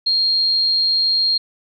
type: tone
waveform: sine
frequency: 4227 Hz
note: C8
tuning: 17 cents sharp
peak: -14 dBFS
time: 0.06-1.38 s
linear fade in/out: 10 ms
effects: none

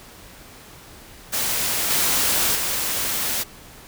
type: noise with level steps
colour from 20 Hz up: white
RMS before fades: -23 / -20 / -24 dBFS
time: 1.32-3.44 s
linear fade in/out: 20 ms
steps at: 1.9 / 2.55 s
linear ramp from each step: 5 ms
effects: pink hiss -44 dBFS RMS until 3.87 s

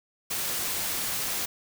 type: noise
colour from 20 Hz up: white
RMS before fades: -30 dBFS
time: 0.3-1.46 s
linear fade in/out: 10 ms
effects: none

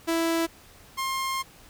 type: tone pair in turn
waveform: sawtooth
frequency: 330.6 / 1063.6 Hz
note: E4 / C6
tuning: +5 / +28 cents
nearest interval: octave + minor sixth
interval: 2023 cents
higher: second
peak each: -19 / -23 dBFS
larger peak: first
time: 0.07-0.47 / 0.97-1.43 s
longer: second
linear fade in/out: 20 ms
effects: pink hiss -52 dBFS RMS until 1.69 s

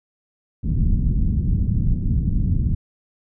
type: low-pass noise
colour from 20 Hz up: pink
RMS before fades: -19 dBFS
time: 0.63-2.75 s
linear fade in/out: 10 ms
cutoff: 200 Hz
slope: 24 dB/octave
effects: none

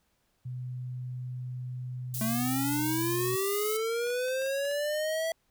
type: tone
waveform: sine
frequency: 125.6 Hz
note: B2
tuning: 30 cents sharp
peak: -34 dBFS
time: 0.45-3.36 s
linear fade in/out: 10 ms
type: high-pass noise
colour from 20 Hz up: white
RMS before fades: -36 dBFS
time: 2.14-3.77 s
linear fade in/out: 2 ms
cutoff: 6700 Hz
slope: 12 dB/octave
type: linear sweep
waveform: square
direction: up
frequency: 216.3 to 659.3 Hz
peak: -29 dBFS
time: 2.21-5.32 s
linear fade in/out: 2 ms
type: clicks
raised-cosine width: 0.2 ms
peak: -33 dBFS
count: 7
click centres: 4.07 / 4.104 / 4.283 / 4.42 / 4.463 / 4.653 / 4.713 s
effects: pink hiss -73 dBFS RMS until 5.5 s

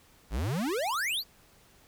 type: exponential sweep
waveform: square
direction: up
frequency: 46.25 to 4934 Hz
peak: -29 dBFS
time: 0.3-1.24 s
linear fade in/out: 50 ms
effects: pink hiss -60 dBFS RMS until 1.87 s

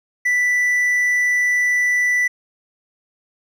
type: tone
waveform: triangle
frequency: 1975.5 Hz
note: B6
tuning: in tune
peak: -13 dBFS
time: 0.25-2.28 s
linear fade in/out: 10 ms
effects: none

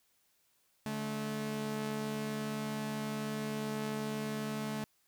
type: tone pair together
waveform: sawtooth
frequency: 144.3 / 216.2 Hz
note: D3 / A3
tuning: -30 / -30 cents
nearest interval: perfect fifth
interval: 700 cents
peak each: -38 / -32 dBFS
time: 0.86-4.84 s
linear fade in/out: 0 ms
effects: white hiss -73 dBFS RMS until 5.07 s

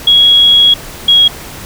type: tone pair in turn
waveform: sine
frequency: 3322 / 3301 Hz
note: G#7 / G#7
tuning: 0 / -11 cents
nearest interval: unison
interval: 11 cents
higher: first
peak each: -3 dBFS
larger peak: neither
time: 0.07-0.74 / 1.08-1.28 s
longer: first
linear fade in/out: 5 ms
effects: pink hiss -28 dBFS RMS until 1.65 s

